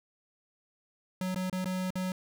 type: tone with dropouts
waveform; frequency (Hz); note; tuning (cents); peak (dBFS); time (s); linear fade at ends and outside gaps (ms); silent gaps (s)
square; 185; F#3; 0; -31; 1.21-2.12; 2; 1.346-1.359 / 1.498-1.527 / 1.645-1.656 / 1.905-1.955
effects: none